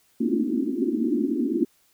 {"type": "band-pass noise", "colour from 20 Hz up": "pink", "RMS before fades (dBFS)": -24, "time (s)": [0.2, 1.65], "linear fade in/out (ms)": 10, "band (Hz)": [220, 370], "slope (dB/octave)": 96, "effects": ["white hiss -63 dBFS RMS until 1.93 s"]}